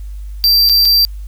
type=tone with dropouts; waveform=square; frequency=4699 Hz; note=D8; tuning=in tune; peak=-8 dBFS; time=0.44-1.05 s; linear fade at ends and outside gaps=0 ms; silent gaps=0.69-0.696 / 0.851-0.855 s; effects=added 50 Hz sine -24 dBFS peak until 1.27 s + white hiss -52 dBFS RMS until 1.27 s